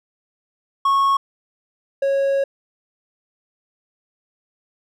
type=tone pair in turn; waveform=triangle; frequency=1100 / 550 Hz; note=C#6 / C#5; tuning=-14 / -14 cents; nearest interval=octave; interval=1200 cents; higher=first; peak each=-12 / -14 dBFS; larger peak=first; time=0.85-1.17 / 2.02-2.44 s; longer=second; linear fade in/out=5 ms; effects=none